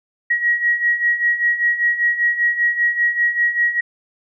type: beating tone pair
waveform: sine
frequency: 1900 / 1905.1 Hz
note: A#6 / A#6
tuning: +33 / +37 cents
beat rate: 5.1 Hz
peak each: -21 / -16 dBFS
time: 0.3-3.81 s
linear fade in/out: 10 ms
effects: none